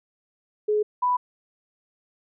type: tone pair in turn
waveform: sine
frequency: 422.3 / 990.6 Hz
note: G#4 / B5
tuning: +29 / +5 cents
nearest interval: octave + minor third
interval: 1476 cents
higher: second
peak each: -19 dBFS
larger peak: neither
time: 0.68-0.83 / 1.02-1.17 s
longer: neither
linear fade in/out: 10 ms
effects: none